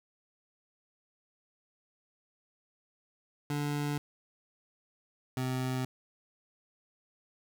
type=tone pair in turn; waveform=25% pulse; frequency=146 / 128.86 Hz; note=D3 / C3; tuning=-10 / -26 cents; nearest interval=major second; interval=216 cents; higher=first; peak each=-27 dBFS; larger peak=neither; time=3.5-3.98 / 5.37-5.85 s; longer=neither; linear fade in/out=2 ms; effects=11-bit